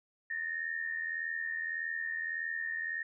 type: tone pair together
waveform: sine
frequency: 1760 / 1841.7 Hz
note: A6 / A#6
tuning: 0 / -21 cents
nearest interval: minor second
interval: 79 cents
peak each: -39 / -35 dBFS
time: 0.3-3.03 s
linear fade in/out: 5 ms
effects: none